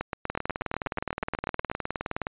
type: two click trains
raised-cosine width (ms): 0.5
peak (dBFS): -14 / -14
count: 15 / 39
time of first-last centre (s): 0.01-1.715 / 0.3-2.269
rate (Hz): 8.21 / 19.3
effects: resampled to 8000 Hz